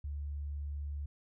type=tone; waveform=sine; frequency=72.3 Hz; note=D2; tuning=27 cents flat; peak=-36 dBFS; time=0.04-1.06 s; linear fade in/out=5 ms; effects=none